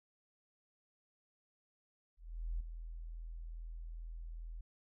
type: tone with ADSR envelope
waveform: sine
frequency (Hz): 41.2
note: E1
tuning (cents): 0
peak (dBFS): -34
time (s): 2.17-4.61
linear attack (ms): 430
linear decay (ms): 10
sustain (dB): -9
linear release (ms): 4
effects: none